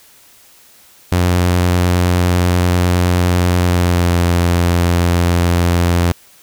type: tone with pitch glide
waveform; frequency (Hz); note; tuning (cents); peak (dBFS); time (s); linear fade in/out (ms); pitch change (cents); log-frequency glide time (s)
sawtooth; 89 to 86.82; F2 to F2; +33 to -10; -7; 1.12-6.12; 0; -43; 3.61-4.2
effects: white hiss -46 dBFS RMS until 6.42 s